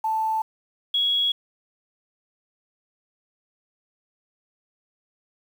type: tone pair in turn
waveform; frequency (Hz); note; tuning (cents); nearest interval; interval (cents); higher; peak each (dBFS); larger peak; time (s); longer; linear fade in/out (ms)
sine; 880 / 3333; A5 / G#7; 0 / +5; octave + major seventh; 2305; second; -21 / -19; second; 0.04-0.42 / 0.94-1.32; neither; 5
effects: 8-bit